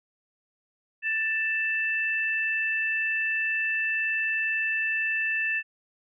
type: tone pair together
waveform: sine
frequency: 1769.5 / 2649 Hz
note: A6 / E7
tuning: +9 / +8 cents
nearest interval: perfect fifth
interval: 699 cents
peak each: -27 dBFS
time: 1.02-5.63 s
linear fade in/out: 50 ms
effects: none